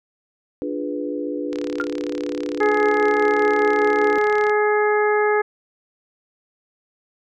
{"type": "chord", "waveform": "sine", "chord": "D diminished seventh", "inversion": "none", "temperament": "equal", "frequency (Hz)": [293.7, 349.2, 415.3, 493.9], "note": ["D4", "F4", "Ab4", "Cb5"], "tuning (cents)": [0, 0, 0, 0], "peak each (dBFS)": [-26, -31, -31, -29], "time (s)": [0.62, 4.18], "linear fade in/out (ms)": 0}
{"type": "click train", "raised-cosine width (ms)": 0.2, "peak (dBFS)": -17, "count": 106, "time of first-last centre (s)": [1.53, 4.496], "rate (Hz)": 35.4}
{"type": "tone with exponential decay", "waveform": "sine", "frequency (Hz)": 1400, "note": "F6", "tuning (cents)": 4, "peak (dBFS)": -16, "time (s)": [1.8, 1.88], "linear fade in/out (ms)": 0, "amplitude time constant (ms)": 16}
{"type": "harmonic tone", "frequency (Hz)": 420.3, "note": "G#4", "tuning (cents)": 21, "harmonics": [1, 2, 3, 4, 5], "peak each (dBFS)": [-17, -23, -26, -25, -29], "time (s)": [2.6, 5.42], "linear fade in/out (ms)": 10}
{"effects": []}